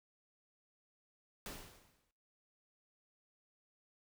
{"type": "noise with exponential decay", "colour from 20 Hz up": "pink", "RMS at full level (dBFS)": -44, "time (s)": [1.46, 2.11], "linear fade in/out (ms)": 1, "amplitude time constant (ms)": 140, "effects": ["noise-tail reverb RT60 0.5 s tail -18 dB re dry"]}